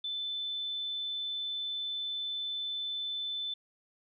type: tone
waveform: sine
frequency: 3520 Hz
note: A7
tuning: in tune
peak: -33 dBFS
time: 0.04-3.54 s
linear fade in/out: 5 ms
effects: none